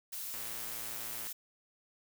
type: noise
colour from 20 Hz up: blue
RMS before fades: -41 dBFS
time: 0.12-1.33 s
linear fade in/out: 10 ms
type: click train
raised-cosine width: 0.3 ms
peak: -32 dBFS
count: 107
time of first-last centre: 0.34-1.27 s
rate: 114 Hz
effects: none